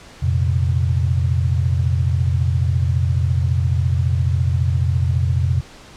sine chord, F suspended fourth, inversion none, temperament just, 87.31 / 116.41 / 130.96 Hz, F2 / Bb2 / C3, 0 / -2 / +2 cents, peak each -17 / -22 / -20 dBFS, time 0.22-5.61 s, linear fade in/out 10 ms, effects pink hiss -42 dBFS RMS until 5.96 s + low-pass 7000 Hz 12 dB/octave

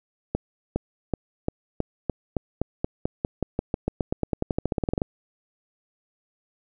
accelerating click train, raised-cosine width 2 ms, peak -10 dBFS, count 30, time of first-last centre 0.35-5.018 s, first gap 410 ms, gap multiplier 0.92, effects none

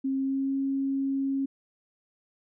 sine tone with pitch glide, 268.4 to 272.1 Hz, C4 to C#4, +44 to -32 cents, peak -25 dBFS, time 0.04-1.46 s, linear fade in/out 10 ms, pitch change +24 cents, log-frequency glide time 0.18-0.56 s, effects none

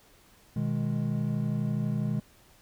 triangle chord, G# minor, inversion first, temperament equal, 123.47 / 155.56 / 207.7 Hz, B2 / D#3 / G#3, 0 / 0 / 0 cents, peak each -29 dBFS, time 0.56-2.2 s, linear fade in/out 5 ms, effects pink hiss -59 dBFS RMS until 2.61 s

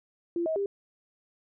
sine tone with pitch steps, 342.1 / 637 / 399.5 Hz, F4 / D#5 / G4, -36 / +41 / +33 cents, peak -26 dBFS, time 0.36-0.66 s, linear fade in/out 2 ms, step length 100 ms, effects none

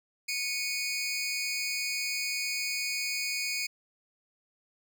20% pulse tone pair together, 2217 / 2465 Hz, C#7 / D#7, 0 / -17 cents, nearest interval major second, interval 183 cents, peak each -28 dBFS, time 0.28-3.67 s, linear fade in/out 10 ms, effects none

